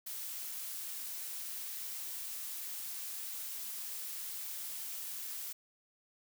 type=noise; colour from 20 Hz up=blue; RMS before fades=-42 dBFS; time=0.06-5.53 s; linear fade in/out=10 ms; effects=none